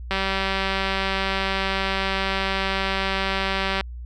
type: click train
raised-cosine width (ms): 0.3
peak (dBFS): -8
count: 715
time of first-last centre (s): 0.11-3.809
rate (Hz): 193
effects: added 60 Hz sine -32 dBFS peak until 4.05 s